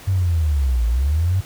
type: linear two-way sweep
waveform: sine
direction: down then up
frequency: 98.2 to 55 to 98.2 Hz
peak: -15 dBFS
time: 0.07-1.41 s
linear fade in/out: 10 ms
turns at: 0.87 s
effects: pink hiss -41 dBFS RMS until 1.45 s